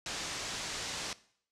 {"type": "low-pass noise", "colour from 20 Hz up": "white", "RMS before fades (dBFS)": -39, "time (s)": [0.06, 1.13], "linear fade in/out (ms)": 2, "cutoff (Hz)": 7000, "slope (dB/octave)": 24, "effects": ["noise-tail reverb RT60 0.6 s tail -19 dB re dry", "low-pass 12000 Hz 12 dB/octave"]}